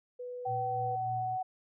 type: tone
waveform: sine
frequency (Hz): 493.9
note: B4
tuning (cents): 0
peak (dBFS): -38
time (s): 0.19-0.96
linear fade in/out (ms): 10
type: tone with pitch glide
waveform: sine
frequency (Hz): 765 to 747.1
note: G5 to F#5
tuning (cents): -42 to +17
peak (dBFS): -31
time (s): 0.45-1.43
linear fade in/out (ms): 10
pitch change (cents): -41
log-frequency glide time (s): 0.62-1.23
type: tone with tremolo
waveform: sine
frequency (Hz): 118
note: A#2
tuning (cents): +22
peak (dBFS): -37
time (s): 0.46-1.38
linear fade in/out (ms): 50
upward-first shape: sine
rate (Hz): 3.3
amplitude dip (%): 50
effects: none